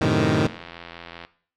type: chord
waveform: 15% pulse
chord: F# diminished seventh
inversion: none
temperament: equal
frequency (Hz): 92.5 / 110 / 130.81 / 155.56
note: F#2 / A2 / C3 / Eb3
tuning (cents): 0 / 0 / 0 / 0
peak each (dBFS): -20 / -17 / -19 / -15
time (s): 0.01-0.47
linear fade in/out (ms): 5
type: click train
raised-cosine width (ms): 0.3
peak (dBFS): -21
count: 75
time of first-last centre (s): 0.38-1.25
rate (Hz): 85.1
effects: noise-tail reverb RT60 0.5 s tail -17 dB re dry + low-pass 5000 Hz 12 dB/octave

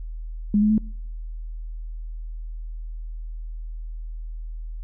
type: tone with pitch steps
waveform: sine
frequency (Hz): 207.1 / 211.6 / 216.1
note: G#3 / G#3 / A3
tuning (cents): -5 / +33 / -31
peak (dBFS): -15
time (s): 0.54-0.78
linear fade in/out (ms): 2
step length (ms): 80
effects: noise-tail reverb RT60 0.7 s tail -26 dB re dry + added 40 Hz sine -30 dBFS peak until 4.83 s

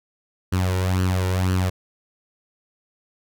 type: tone with flanger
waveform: sawtooth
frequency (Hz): 92.5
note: F#2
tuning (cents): 0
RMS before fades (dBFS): -21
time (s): 0.52-1.7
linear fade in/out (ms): 10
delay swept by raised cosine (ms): 0.67 to 2.17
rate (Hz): 2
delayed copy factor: +0.65
effects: none

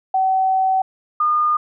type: tone pair in turn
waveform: sine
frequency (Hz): 760 / 1217.5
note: F#5 / D#6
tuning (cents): +46 / -38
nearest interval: minor sixth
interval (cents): 816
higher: second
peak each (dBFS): -14 / -14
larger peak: neither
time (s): 0.14-0.82 / 1.2-1.57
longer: first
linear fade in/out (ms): 5
effects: none

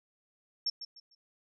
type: tone with echo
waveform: sine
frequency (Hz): 5440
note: F8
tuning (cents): -46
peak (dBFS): -28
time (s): 0.66-0.7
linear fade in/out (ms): 5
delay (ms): 150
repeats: 3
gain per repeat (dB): -11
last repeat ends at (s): 1.15
effects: none

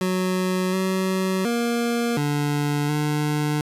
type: tone with pitch steps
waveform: 25% pulse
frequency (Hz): 184.7 / 188.4 / 236 / 146.1 / 149.5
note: F#3 / F#3 / A#3 / D3 / D3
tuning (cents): -3 / +32 / +22 / -9 / +31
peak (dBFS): -17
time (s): 0.01-3.61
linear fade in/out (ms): 2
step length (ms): 720
effects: resampled to 32000 Hz

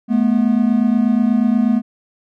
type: tone pair together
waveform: triangle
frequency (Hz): 214.9 / 243.2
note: A3 / B3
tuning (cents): -41 / -26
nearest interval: major second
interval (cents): 215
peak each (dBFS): -13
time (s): 0.08-1.82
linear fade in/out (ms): 50
effects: none

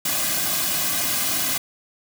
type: noise with comb filter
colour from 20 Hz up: white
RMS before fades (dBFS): -23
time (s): 0.05-1.58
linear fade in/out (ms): 5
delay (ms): 2.2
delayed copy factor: -0.85
effects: none

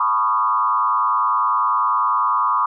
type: tone with frequency modulation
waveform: sine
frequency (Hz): 1100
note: C#6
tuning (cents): -14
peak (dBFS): -15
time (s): 0-2.66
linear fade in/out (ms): 5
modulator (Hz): 110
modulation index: 1.4
effects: none

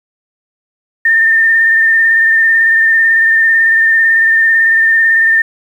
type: tone with vibrato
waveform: sine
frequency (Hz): 1808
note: A6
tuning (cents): +47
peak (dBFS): -6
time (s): 1.05-5.42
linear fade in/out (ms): 5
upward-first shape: sine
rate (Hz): 18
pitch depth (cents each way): 24
effects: 7-bit

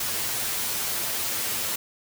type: noise with comb filter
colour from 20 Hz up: white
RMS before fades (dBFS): -28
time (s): 0-1.76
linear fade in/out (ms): 5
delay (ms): 9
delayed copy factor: +0.65
effects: none

